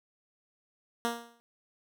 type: tone with exponential decay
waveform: 10% pulse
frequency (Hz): 234.5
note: A#3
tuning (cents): +11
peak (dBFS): -18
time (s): 1.05-1.4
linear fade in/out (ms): 0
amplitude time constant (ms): 74
effects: none